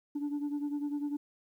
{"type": "beating tone pair", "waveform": "sine", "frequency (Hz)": [288.8, 298.8], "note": ["D4", "D4"], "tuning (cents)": [-29, 30], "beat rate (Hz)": 10, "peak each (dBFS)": [-31, -36], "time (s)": [0.15, 1.17], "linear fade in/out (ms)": 10, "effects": ["tanh soft clip ceiling -29 dBFS", "11-bit"]}